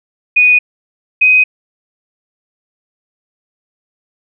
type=tone pair in turn; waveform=sine; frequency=2476 / 2511 Hz; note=D#7 / D#7; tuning=-9 / +15 cents; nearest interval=unison; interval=24 cents; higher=second; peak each=-5 dBFS; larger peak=neither; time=0.36-0.59 / 1.21-1.44 s; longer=neither; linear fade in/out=10 ms; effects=none